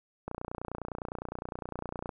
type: click train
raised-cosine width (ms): 1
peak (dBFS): -22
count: 55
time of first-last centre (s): 0.28-2.092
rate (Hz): 29.8
effects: none